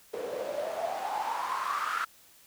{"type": "noise with band-pass filter sweep", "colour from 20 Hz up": "white", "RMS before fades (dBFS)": -33, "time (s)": [0.13, 2.05], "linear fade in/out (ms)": 10, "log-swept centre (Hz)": [450, 1400], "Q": 8.5, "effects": ["white hiss -58 dBFS RMS until 2.46 s"]}